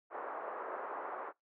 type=band-pass noise; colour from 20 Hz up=white; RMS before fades=-42 dBFS; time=0.1-1.33 s; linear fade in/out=50 ms; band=400 to 1300 Hz; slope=24 dB/octave; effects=noise-tail reverb RT60 0.2 s tail -26 dB re dry + low-pass 2000 Hz 12 dB/octave